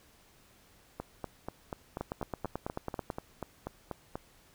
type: two click trains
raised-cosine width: 1 ms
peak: -22 / -20 dBFS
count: 14 / 11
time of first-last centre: 1-4.155 / 2.01-3.102 s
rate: 4.12 / 9.16 Hz
effects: pink hiss -62 dBFS RMS until 4.54 s